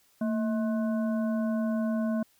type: harmonic tone with a mistuned harmonic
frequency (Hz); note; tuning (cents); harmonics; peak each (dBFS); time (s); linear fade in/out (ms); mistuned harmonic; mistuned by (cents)
213.3; G#3; +46; 1 / 3 / 5 / 7; -26 / -34 / -44 / -45; 0.21-2.23; 5; 1; +99
effects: white hiss -65 dBFS RMS until 2.39 s